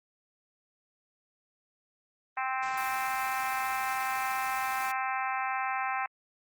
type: harmonic tone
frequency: 261.6 Hz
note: C4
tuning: in tune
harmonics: 3 / 4 / 5 / 6 / 7 / 8 / 9 / 10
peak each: -33 / -35 / -37 / -39 / -40 / -41 / -42 / -43 dBFS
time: 2.37-6.06 s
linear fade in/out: 2 ms
type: noise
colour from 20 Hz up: white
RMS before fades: -43 dBFS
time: 2.62-4.92 s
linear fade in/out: 10 ms
effects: Opus 24 kbps